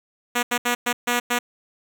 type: tone bursts at uneven times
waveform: 5% pulse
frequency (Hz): 242.3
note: B3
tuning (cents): -33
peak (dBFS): -8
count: 6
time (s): 0.35-0.43 / 0.51-0.58 / 0.65-0.75 / 0.86-0.93 / 1.07-1.2 / 1.3-1.39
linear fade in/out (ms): 10
effects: none